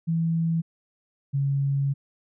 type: tone pair in turn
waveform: sine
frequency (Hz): 164.81 / 138.98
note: E3 / C#3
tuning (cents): 0 / +5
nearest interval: minor third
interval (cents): 295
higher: first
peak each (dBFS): -21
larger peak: neither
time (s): 0.07-0.62 / 1.33-1.94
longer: second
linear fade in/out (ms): 20
effects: none